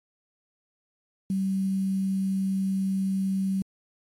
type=tone with quantisation; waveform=sine; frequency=192.1 Hz; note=G3; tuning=35 cents flat; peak=-23 dBFS; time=1.3-3.62 s; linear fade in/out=2 ms; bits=8; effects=MP3 64 kbps